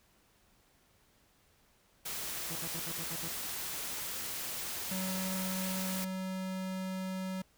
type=noise; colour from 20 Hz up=white; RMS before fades=-39 dBFS; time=2.05-6.05 s; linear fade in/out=10 ms
type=tone bursts; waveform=sawtooth; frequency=164.9 Hz; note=E3; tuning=1 cent sharp; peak=-37 dBFS; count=7; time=2.5-3.282 s; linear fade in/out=5 ms; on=56 ms; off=65 ms
type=tone; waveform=square; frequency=187.9 Hz; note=F#3; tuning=27 cents sharp; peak=-36 dBFS; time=4.91-7.42 s; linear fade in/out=5 ms
effects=pink hiss -68 dBFS RMS until 7.57 s